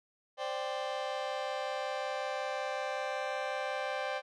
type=chord; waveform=sawtooth; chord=C suspended second; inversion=none; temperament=just; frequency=523.3 / 588.7 / 784.9 Hz; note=C5 / D5 / G5; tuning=0 / +4 / +2 cents; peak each=-34 dBFS; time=0.37-4.22 s; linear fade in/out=50 ms; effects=low-pass 4000 Hz 12 dB/octave